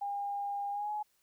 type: tone with pitch glide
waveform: sine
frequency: 807 to 841.8 Hz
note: G#5 to G#5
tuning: -50 to +23 cents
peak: -33 dBFS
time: 0.01-1.03 s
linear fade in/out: 10 ms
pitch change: +73 cents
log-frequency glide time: 0.71-0.91 s
effects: white hiss -73 dBFS RMS until 1.22 s